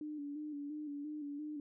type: tone with vibrato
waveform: sine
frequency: 294.5 Hz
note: D4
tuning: 5 cents sharp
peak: -40 dBFS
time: 0.01-1.6 s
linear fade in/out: 2 ms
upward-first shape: square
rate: 2.9 Hz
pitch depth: 44 cents each way
effects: none